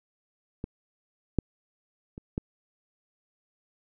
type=clicks; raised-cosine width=3 ms; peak=-20 / -10 / -27 / -16 dBFS; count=4; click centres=0.641 / 1.387 / 2.179 / 2.379 s; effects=none